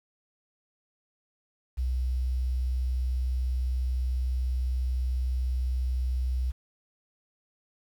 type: tone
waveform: sine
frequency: 63 Hz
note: B1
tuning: 35 cents sharp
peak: -25 dBFS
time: 1.77-6.52 s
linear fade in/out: 20 ms
effects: 9-bit